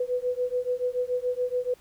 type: beating tone pair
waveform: sine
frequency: 493.9 / 500.9 Hz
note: B4 / B4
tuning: 0 / +24 cents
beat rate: 7 Hz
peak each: -28 dBFS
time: 0-1.74 s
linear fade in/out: 5 ms
effects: pink hiss -58 dBFS RMS until 1.8 s